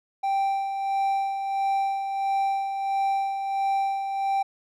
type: tone with tremolo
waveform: triangle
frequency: 784 Hz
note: G5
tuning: in tune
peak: -19 dBFS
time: 0.23-4.43 s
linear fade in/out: 10 ms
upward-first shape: sine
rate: 1.5 Hz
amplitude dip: 50%
effects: none